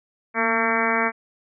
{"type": "harmonic tone with a mistuned harmonic", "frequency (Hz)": 226.3, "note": "A3", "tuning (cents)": 49, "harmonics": [1, 2, 3, 4, 5, 6, 7, 8, 9, 10], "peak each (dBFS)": [-28, -28, -28, -28, -28, -28, -28, -28, -28, -28], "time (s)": [0.34, 1.12], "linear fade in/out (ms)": 50, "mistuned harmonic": 1, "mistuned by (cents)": 50, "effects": []}